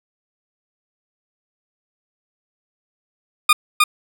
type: tone with echo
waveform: 20% pulse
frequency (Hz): 1221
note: D#6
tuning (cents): -33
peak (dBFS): -4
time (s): 3.49-3.53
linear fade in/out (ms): 5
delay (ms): 310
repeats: 1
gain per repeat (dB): -2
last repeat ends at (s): 3.84
effects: none